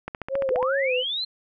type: click train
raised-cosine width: 0.5 ms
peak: -16 dBFS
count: 9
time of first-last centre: 0.08-0.628 s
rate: 14.6 Hz
type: tone with vibrato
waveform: sine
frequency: 526 Hz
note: C5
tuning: 9 cents sharp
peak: -22 dBFS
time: 0.29-1.04 s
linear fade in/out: 50 ms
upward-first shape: sine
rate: 2.6 Hz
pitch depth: 84 cents each way
type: linear sweep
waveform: sine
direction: up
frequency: 350.5 to 4200 Hz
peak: -25 dBFS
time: 0.5-1.25 s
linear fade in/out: 10 ms
effects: none